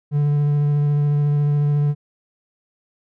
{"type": "tone with vibrato", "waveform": "triangle", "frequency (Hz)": 146, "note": "D3", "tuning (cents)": -10, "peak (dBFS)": -13, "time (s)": [0.11, 1.95], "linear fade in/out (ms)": 50, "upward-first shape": "sine", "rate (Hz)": 14, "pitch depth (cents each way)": 12, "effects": []}